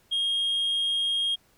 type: tone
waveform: sine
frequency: 3247 Hz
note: G#7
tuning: 40 cents flat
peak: -21 dBFS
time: 0.11-1.36 s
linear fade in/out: 20 ms
effects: tanh soft clip ceiling -22 dBFS + pink hiss -63 dBFS RMS until 1.57 s